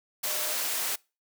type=tone in noise; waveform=sine; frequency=611 Hz; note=D#5; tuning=32 cents flat; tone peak=-41 dBFS; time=0.26-0.54 s; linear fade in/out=10 ms; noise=white; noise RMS=-30 dBFS; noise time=0.23-0.96 s; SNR=-14 dB; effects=noise-tail reverb RT60 0.3 s tail -25 dB re dry + high-pass 400 Hz 12 dB/octave